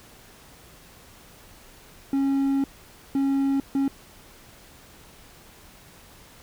triangle tone bursts at uneven times, 274.1 Hz, C#4, 19 cents flat, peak -18 dBFS, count 3, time 2.13-2.64 / 3.15-3.6 / 3.75-3.88 s, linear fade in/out 2 ms, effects pink hiss -50 dBFS RMS until 6.42 s

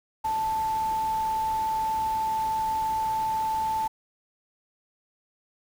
sine tone in noise, 880 Hz, A5, in tune, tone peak -24 dBFS, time 0.24-3.88 s, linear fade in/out 10 ms, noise pink, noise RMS -42 dBFS, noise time 0.24-3.88 s, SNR +15 dB, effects none

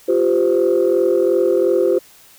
sine chord, F suspended second, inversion none, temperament equal with one note detuned, 349.2 / 392 / 515.2 Hz, F4 / G4 / C5, 0 / 0 / -27 cents, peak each -16 dBFS, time 0.08-1.99 s, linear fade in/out 10 ms, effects tanh soft clip ceiling -6 dBFS + white hiss -47 dBFS RMS until 2.38 s

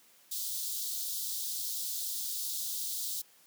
white high-pass noise, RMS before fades -36 dBFS, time 0.31-3.22 s, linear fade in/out 10 ms, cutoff 3500 Hz, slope 48 dB/octave, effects white hiss -62 dBFS RMS until 3.46 s + high-pass 150 Hz 12 dB/octave

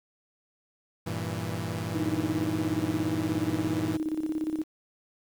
sawtooth chord, E diminished, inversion first, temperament equal, 98 / 116.54 / 164.81 Hz, G2 / Bb2 / E3, 0 / 0 / 0 cents, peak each -31 dBFS, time 1.06-3.97 s, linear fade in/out 10 ms
sine tone with tremolo, 312.6 Hz, D#4, 8 cents sharp, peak -25 dBFS, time 1.94-4.64 s, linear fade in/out 20 ms, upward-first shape square, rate 17 Hz, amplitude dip 65%
effects 9-bit

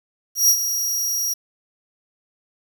sawtooth tone with ADSR envelope, 5690 Hz, F8, 31 cents sharp, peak -8 dBFS, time 0.35-1.34 s, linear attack 140 ms, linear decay 68 ms, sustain -10 dB, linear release 11 ms, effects 8-bit

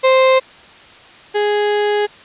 35% pulse tone pair in turn, 523.3 / 415.3 Hz, C5 / G#4, 0 / 0 cents, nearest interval major third, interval 400 cents, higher first, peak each -7 / -12 dBFS, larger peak first, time 0.03-0.4 / 1.34-2.07 s, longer second, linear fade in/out 20 ms, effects white hiss -41 dBFS RMS until 2.24 s + resampled to 8000 Hz

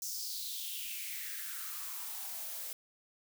blue noise with high-pass filter sweep, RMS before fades -41 dBFS, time 0.02-2.73 s, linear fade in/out 2 ms, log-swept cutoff 5900 to 490 Hz, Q 4.3, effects none

